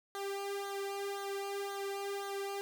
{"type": "tone with flanger", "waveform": "sawtooth", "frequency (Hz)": 397.7, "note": "G4", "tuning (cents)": 25, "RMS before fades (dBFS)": -39, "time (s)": [0.15, 2.61], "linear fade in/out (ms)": 0, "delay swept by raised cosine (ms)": [0.38, 1.98], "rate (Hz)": 1.9, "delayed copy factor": -0.9, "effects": []}